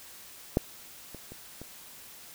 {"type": "clicks", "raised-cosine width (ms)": 2, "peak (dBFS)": [-9, -29, -30, -28], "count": 4, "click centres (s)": [0.571, 1.147, 1.32, 1.616], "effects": ["white hiss -49 dBFS RMS until 2.34 s"]}